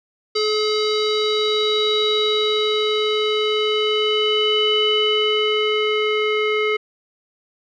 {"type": "tone with low-pass filter sweep", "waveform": "square", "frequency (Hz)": 427, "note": "G#4", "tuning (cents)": 48, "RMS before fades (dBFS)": -19, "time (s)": [0.35, 6.77], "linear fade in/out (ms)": 10, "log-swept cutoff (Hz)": [4500, 2500], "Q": 8.3, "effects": []}